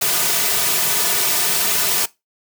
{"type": "noise with comb filter", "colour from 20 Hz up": "white", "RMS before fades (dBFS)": -18, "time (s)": [0.01, 2.06], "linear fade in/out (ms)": 10, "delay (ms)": 3.7, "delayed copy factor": -0.8, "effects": ["noise-tail reverb RT60 0.2 s tail -20 dB re dry", "high-pass 150 Hz 12 dB/octave"]}